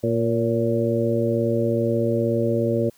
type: harmonic tone with a mistuned harmonic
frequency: 116.54 Hz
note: A#2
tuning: in tune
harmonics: 1 / 2 / 3 / 4 / 5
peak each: -25 / -25 / -25 / -25 / -25 dBFS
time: 0.03-2.9 s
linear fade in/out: 10 ms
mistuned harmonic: 5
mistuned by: -43 cents
effects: white hiss -57 dBFS RMS until 2.97 s